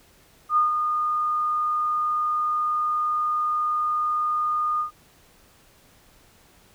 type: tone with ADSR envelope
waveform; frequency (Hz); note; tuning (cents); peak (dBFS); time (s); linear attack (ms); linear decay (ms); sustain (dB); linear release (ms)
sine; 1223; D#6; -30; -15; 0.49-4.91; 77; 140; -6; 110
effects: pink hiss -56 dBFS RMS until 6.74 s